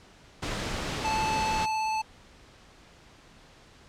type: noise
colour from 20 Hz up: pink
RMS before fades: -32 dBFS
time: 0.42-1.66 s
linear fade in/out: 10 ms
type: tone with vibrato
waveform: square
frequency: 874 Hz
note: A5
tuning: 12 cents flat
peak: -27 dBFS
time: 1.04-2.02 s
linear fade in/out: 10 ms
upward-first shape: square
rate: 17 Hz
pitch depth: 8 cents each way
effects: pink hiss -54 dBFS RMS until 3.88 s + low-pass 6000 Hz 12 dB/octave